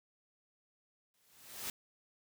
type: noise with exponential growth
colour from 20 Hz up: white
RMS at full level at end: -38 dBFS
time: 1.14-1.7 s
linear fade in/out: 1 ms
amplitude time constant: 120 ms
effects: none